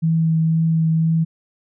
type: tone with vibrato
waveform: sine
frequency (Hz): 161.9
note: E3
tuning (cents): -31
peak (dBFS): -14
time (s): 0.02-1.25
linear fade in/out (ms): 20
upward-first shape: triangle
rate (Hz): 2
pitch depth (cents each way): 13
effects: none